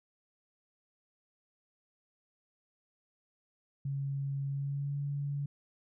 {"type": "tone with pitch glide", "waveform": "sine", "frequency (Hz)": [138.59, 142.32], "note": ["C#3", "C#3"], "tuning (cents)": [0, 46], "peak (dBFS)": -32, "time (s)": [3.85, 5.46], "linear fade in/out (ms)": 5, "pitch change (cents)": 46, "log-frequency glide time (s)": [4.48, 4.97], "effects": []}